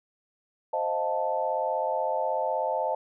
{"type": "chord", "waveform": "sine", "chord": "F dominant seventh", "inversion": "second", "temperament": "equal", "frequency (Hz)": [523.3, 622.3, 698.5, 880], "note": ["C5", "Eb5", "F5", "A5"], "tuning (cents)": [0, 0, 0, 0], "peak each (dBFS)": [-31, -30, -33, -29], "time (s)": [0.73, 2.95], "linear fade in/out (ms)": 5, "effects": []}